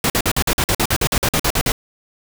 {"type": "noise bursts", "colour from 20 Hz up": "pink", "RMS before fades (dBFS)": -17, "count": 16, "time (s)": [0.04, 1.72], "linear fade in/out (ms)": 2, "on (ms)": 60, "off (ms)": 48, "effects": []}